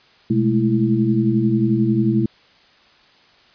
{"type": "tone cluster", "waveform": "sine", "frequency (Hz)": [125.1, 208.4, 219.6, 331.7], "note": ["B2", "G#3", "A3", "E4"], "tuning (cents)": [23, 6, -3, 11], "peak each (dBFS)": -20, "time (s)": [0.3, 2.26], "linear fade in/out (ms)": 5, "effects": ["white hiss -52 dBFS RMS until 3.54 s", "resampled to 11025 Hz"]}